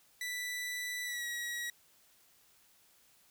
sawtooth tone with pitch glide, 1975.5 to 1913.7 Hz, B6 to A#6, 0 to +45 cents, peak -33 dBFS, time 0.21-1.7 s, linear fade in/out 2 ms, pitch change -55 cents, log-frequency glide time 1.04-1.25 s, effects white hiss -66 dBFS RMS until 3.3 s

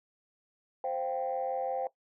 sine chord, C suspended fourth, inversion none, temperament equal, 523.3 / 698.5 / 784 Hz, C5 / F5 / G5, 0 / 0 / 0 cents, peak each -33 / -37 / -33 dBFS, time 0.84-1.87 s, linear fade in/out 2 ms, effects noise-tail reverb RT60 0.1 s tail -17 dB re dry + tanh soft clip ceiling -23 dBFS

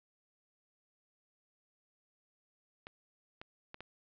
clicks, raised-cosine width 0.3 ms, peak -29 dBFS, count 4, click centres 2.869 / 3.415 / 3.744 / 3.806 s, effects low-pass 4000 Hz 12 dB/octave

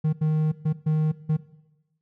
triangle tone bursts at uneven times, 155.2 Hz, D#3, 4 cents flat, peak -17 dBFS, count 5, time 0.04-0.13 / 0.21-0.52 / 0.65-0.73 / 0.86-1.12 / 1.29-1.37 s, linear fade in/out 10 ms, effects noise-tail reverb RT60 1.0 s tail -18 dB re dry

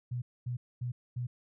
sine tone bursts, 122.7 Hz, B2, 11 cents flat, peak -32 dBFS, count 4, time 0.11-1.27 s, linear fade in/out 10 ms, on 110 ms, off 240 ms, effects none

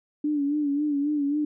sine tone with vibrato, 290.8 Hz, D4, 17 cents flat, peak -22 dBFS, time 0.24-1.45 s, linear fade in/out 5 ms, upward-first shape sine, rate 3.7 Hz, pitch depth 63 cents each way, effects none

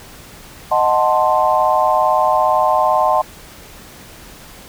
sine chord, D# diminished seventh, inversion none, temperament equal, 622.3 / 740 / 880 / 1046.5 Hz, D#5 / F#5 / A5 / C6, 0 / 0 / 0 / 0 cents, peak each -17 dBFS, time 0.71-3.22 s, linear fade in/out 10 ms, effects pink hiss -39 dBFS RMS until 4.68 s

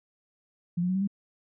sine tone with pitch steps, 173.3 / 179.52 / 185.95 / 192.62 / 199.53 Hz, F3 / F3 / F#3 / G3 / G3, -13 / +48 / +9 / -30 / +31 cents, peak -24 dBFS, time 0.77-1.075 s, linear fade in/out 10 ms, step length 61 ms, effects none

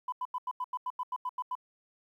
sine tone bursts, 1001 Hz, B5, 23 cents sharp, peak -30 dBFS, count 12, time 0.08-1.553 s, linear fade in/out 5 ms, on 43 ms, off 87 ms, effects tanh soft clip ceiling -26 dBFS + 11-bit

